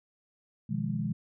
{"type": "chord", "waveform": "sine", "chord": "F half-diminished seventh", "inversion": "second", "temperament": "equal", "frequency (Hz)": [123.47, 155.56, 174.61, 207.7], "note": ["Cb3", "Eb3", "F3", "Ab3"], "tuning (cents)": [0, 0, 0, 0], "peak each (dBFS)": [-35, -34, -36, -33], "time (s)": [0.69, 1.13], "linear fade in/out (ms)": 10, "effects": []}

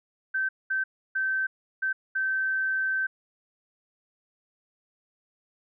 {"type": "tone bursts at uneven times", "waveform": "sine", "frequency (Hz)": 1547, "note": "G6", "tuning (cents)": -23, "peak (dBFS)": -24, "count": 5, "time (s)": [[0.34, 0.49], [0.7, 0.84], [1.15, 1.47], [1.82, 1.93], [2.15, 3.07]], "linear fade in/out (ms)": 10, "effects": []}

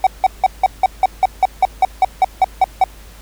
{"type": "tone bursts", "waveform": "triangle", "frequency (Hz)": 757, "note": "F#5", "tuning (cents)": 39, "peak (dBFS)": -5, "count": 15, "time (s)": [0.04, 2.84], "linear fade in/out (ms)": 2, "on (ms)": 28, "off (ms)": 170, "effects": ["added 51 Hz sine -37 dBFS peak until 3.21 s", "pink hiss -43 dBFS RMS until 3.21 s"]}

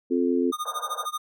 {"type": "harmonic tone", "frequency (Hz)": 87.31, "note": "F2", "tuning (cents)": 0, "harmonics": [3, 4, 5], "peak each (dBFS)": [-23, -25, -27], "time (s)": [0.1, 0.52], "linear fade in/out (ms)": 20}
{"type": "tone with tremolo", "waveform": "square", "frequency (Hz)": 1225, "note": "D#6", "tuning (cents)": -27, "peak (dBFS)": -26, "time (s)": [0.52, 1.18], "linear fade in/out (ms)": 10, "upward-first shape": "sine", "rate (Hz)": 13, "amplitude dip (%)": 95}
{"type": "band-pass noise", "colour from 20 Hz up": "pink", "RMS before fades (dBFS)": -39, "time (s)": [0.65, 1.06], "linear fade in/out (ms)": 5, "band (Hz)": [460, 1500], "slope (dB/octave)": 96}
{"effects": []}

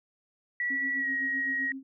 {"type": "tone with pitch glide", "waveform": "sine", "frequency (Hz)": [1942, 1893.3], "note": ["B6", "A#6"], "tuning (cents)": [-30, 26], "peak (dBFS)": -27, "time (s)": [0.6, 1.72], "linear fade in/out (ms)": 2, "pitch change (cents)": -44, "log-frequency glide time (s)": [0.97, 1.08]}
{"type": "tone with tremolo", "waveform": "sine", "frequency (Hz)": 268, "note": "C4", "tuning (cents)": 42, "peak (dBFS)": -35, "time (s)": [0.7, 1.83], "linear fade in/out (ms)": 5, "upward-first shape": "sine", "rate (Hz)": 7.8, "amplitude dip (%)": 80}
{"effects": []}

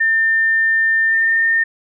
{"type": "tone with pitch glide", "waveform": "sine", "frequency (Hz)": [1800, 1818.8], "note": ["A6", "A#6"], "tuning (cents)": [39, -43], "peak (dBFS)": -12, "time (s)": [0, 1.64], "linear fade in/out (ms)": 10, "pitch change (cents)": 18, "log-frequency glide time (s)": [1.05, 1.46], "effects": []}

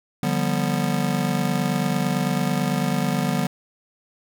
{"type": "chord", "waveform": "square", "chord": "G dominant seventh", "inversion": "second", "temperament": "just", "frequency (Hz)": [147, 176.4, 196, 245], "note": ["D3", "F3", "G3", "B3"], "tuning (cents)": [2, 18, 0, -14], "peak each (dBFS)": -27, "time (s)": [0.23, 3.47], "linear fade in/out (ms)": 2, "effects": []}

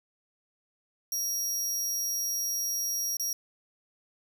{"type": "tone with dropouts", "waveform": "sawtooth", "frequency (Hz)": 5660, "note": "F8", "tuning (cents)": 22, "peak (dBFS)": -26, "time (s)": [1.12, 3.33], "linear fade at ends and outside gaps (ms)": 2, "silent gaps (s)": [3.169, 3.197], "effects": []}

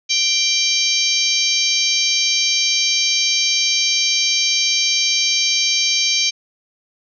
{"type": "harmonic tone with a mistuned harmonic", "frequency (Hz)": 785, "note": "G5", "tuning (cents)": 2, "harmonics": [3, 4, 5, 6, 7, 8], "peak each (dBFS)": [-22, -22, -22, -22, -22, -22], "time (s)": [0.09, 6.31], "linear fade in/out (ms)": 20, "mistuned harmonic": 6, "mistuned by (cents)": -27, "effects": []}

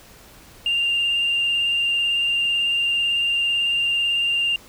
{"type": "tone with vibrato", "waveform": "sine", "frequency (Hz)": 2794, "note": "F7", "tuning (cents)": 0, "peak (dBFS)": -17, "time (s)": [0.66, 4.56], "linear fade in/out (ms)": 2, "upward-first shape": "triangle", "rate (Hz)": 18, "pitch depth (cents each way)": 20, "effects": ["tanh soft clip ceiling -14 dBFS", "pink hiss -47 dBFS RMS until 4.68 s"]}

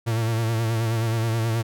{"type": "tone with vibrato", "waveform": "45% pulse", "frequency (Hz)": 113.6, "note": "A#2", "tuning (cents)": -44, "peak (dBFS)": -21, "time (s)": [0.06, 1.63], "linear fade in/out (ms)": 20, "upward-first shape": "sine", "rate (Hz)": 9.4, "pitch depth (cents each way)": 49, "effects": []}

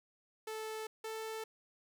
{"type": "tone pair in turn", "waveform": "sawtooth", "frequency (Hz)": [437.5, 441.6], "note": ["A4", "A4"], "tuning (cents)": [-10, 6], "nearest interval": "unison", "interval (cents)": 16, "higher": "second", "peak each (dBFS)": [-36, -36], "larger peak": "neither", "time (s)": [[0.47, 0.87], [1.04, 1.44]], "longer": "neither", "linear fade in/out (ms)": 5, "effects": []}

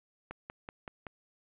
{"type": "click train", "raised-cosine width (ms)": 0.5, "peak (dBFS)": -26, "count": 5, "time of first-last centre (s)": [0.31, 1.068], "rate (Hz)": 5.28, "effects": ["resampled to 8000 Hz", "9-bit"]}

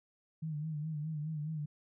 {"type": "tone with vibrato", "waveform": "sine", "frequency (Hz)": 153.7, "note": "D#3", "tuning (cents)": -21, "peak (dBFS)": -35, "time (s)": [0.42, 1.66], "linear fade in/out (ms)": 10, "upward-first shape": "sine", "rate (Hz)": 4.8, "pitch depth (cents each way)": 70, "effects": []}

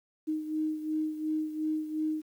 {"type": "beating tone pair", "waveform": "sine", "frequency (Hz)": [310, 312.8], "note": ["D#4", "D#4"], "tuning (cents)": [-6, 9], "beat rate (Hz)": 2.8, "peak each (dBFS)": [-30, -36], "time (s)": [0.27, 2.22], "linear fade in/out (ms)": 20, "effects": ["10-bit"]}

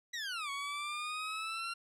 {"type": "exponential two-way sweep", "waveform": "20% pulse", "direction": "down then up", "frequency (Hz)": [1975.5, 1110, 1379], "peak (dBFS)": -32, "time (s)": [0.13, 1.74], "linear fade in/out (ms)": 10, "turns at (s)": 0.5, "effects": ["low-pass 9000 Hz 12 dB/octave"]}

